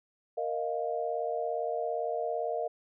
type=chord; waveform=sine; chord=Bb suspended fourth; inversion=none; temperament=just; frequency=466.2 / 621.6 / 699.2 Hz; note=Bb4 / Eb5 / F5; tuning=0 / -2 / +2 cents; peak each=-34 dBFS; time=0.37-2.68 s; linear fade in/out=10 ms; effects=none